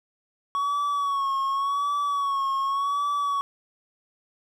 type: tone with vibrato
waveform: triangle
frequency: 1118 Hz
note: C#6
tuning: 14 cents sharp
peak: -21 dBFS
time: 0.55-3.41 s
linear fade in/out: 0 ms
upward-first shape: sine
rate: 0.88 Hz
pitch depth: 53 cents each way
effects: none